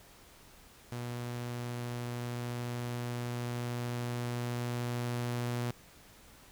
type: tone with level ramp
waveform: sawtooth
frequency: 120.9 Hz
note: B2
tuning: 36 cents flat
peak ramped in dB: -33 to -28 dBFS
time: 0.92-5.71 s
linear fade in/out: 0 ms
effects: pink hiss -57 dBFS RMS until 6.51 s